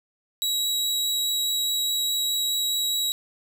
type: tone with vibrato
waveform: sawtooth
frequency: 3870 Hz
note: B7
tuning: 36 cents flat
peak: -20 dBFS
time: 0.42-3.12 s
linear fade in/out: 0 ms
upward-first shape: triangle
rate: 4.8 Hz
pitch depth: 9 cents each way
effects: none